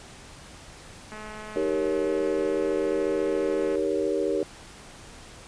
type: click train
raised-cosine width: 0.5 ms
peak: -26 dBFS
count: 565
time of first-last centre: 1.12-3.756 s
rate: 214 Hz
type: chord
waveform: sine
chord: Eb dominant seventh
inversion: none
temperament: equal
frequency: 311.1 / 392 / 466.2 / 554.4 Hz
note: Eb4 / G4 / Bb4 / Db5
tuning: 0 / 0 / 0 / 0 cents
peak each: -30 / -27 / -28 / -30 dBFS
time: 1.56-4.43 s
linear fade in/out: 2 ms
effects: pink hiss -46 dBFS RMS until 5.47 s + resampled to 22050 Hz

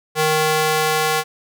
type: tone with high-pass filter sweep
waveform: square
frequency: 155.56 Hz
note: D#3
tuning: in tune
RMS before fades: -18 dBFS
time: 0.15-1.24 s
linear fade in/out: 50 ms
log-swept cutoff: 430 to 660 Hz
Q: 0.8
effects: none

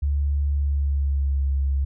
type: tone with pitch glide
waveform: sine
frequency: 71.4 to 68.57 Hz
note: D2 to C#2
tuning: -48 to -18 cents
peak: -19 dBFS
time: 0.02-1.85 s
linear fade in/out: 10 ms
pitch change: -70 cents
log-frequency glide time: 0.54-1.48 s
effects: none

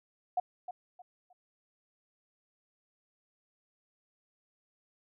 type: tone with echo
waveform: sine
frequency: 724 Hz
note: F#5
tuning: 38 cents flat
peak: -26 dBFS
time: 0.37-0.4 s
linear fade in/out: 5 ms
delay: 310 ms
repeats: 3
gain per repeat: -11 dB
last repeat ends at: 1.33 s
effects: none

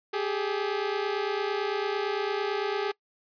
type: tone pair together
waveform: sawtooth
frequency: 394.4 / 423.3 Hz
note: G4 / G#4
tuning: +11 / +33 cents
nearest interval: minor second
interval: 122 cents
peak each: -26 dBFS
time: 0.13-2.92 s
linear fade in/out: 10 ms
effects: noise-tail reverb RT60 0.1 s tail -23 dB re dry + resampled to 11025 Hz

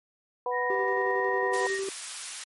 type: harmonic tone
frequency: 246.9 Hz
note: B3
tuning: in tune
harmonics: 2 / 3 / 4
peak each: -30 / -34 / -30 dBFS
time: 0.46-1.67 s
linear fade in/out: 2 ms
type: tone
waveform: sine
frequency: 1864.7 Hz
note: A#6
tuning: in tune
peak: -30 dBFS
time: 0.51-1.81 s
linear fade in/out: 50 ms
type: tone with tremolo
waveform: triangle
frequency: 389.1 Hz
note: G4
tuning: 13 cents flat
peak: -26 dBFS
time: 0.7-1.89 s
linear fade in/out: 2 ms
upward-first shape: square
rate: 11 Hz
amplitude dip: 30%
type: high-pass noise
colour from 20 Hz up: white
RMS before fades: -37 dBFS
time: 1.53-2.44 s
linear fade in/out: 5 ms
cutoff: 1100 Hz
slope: 12 dB/octave
effects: MP3 48 kbps

